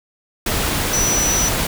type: tone in noise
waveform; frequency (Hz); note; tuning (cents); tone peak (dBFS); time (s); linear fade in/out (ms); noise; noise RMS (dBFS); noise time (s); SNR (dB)
sine; 5920; F#8; 0; -17; 0.93-1.49; 5; pink; -20; 0.46-1.67; 0
effects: none